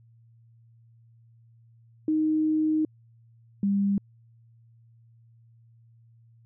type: tone pair in turn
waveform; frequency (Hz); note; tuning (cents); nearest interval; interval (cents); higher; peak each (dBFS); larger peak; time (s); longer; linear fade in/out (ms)
sine; 311.1 / 199.31; D#4 / G3; 0 / +29; minor sixth; 771; first; -21 / -21; neither; 2.08-2.85 / 3.63-3.98; first; 2
effects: added 115 Hz sine -54 dBFS peak until 6.45 s